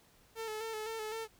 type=tone with vibrato; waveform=sawtooth; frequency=440 Hz; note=A4; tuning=in tune; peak=-34 dBFS; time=0.35-1.28 s; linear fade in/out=50 ms; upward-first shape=square; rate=3.9 Hz; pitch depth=35 cents each way; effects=pink hiss -65 dBFS RMS until 1.39 s